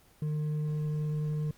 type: tone with hard clipping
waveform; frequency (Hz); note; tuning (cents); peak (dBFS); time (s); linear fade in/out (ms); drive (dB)
sine; 151.7; D#3; -44; -30; 0.22-1.51; 2; 4
effects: pink hiss -61 dBFS RMS until 1.57 s + Opus 24 kbps